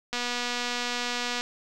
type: click train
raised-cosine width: 0.2 ms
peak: -13 dBFS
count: 312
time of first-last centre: 0.13-1.41 s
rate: 243 Hz
effects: none